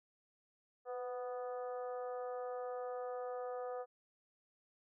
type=harmonic tone with a mistuned harmonic; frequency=246.9 Hz; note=B3; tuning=in tune; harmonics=2 / 3 / 4 / 5 / 6 / 7; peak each=-41 / -46 / -59 / -51 / -63 / -64 dBFS; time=0.85-3.86 s; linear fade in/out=50 ms; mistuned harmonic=2; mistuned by=+23 cents; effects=none